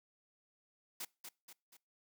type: noise with echo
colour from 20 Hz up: white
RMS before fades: -43 dBFS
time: 1-1.05 s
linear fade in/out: 5 ms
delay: 240 ms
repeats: 3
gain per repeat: -6 dB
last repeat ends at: 1.77 s
effects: noise-tail reverb RT60 0.3 s tail -25 dB re dry + high-pass 200 Hz 12 dB/octave